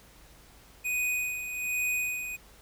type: tone with tremolo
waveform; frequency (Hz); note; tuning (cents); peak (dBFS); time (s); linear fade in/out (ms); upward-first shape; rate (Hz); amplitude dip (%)
square; 2489; D#7; 0; -27; 0.84-2.37; 20; sine; 1.2; 60
effects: added 50 Hz sine -58 dBFS peak until 2.61 s + pink hiss -56 dBFS RMS until 2.61 s